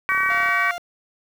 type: harmonic tone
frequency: 380 Hz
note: F#4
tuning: 46 cents sharp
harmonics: 3 / 4 / 5 / 6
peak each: -23 / -23 / -23 / -23 dBFS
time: 0.09-0.71 s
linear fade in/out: 0 ms
type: click train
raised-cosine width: 0.5 ms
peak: -20 dBFS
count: 14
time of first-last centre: 0.12-0.488 s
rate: 35.3 Hz
type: tone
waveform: sawtooth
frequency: 699 Hz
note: F5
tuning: 1 cent sharp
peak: -24 dBFS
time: 0.3-0.78 s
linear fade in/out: 0 ms
effects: low-pass 4000 Hz 12 dB/octave + 7-bit